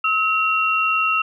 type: tone pair together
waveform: sine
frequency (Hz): 1289 / 2741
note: E6 / F7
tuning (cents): -39 / -33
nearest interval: octave + minor second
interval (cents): 1306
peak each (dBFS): -19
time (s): 0.04-1.22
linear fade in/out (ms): 5
effects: none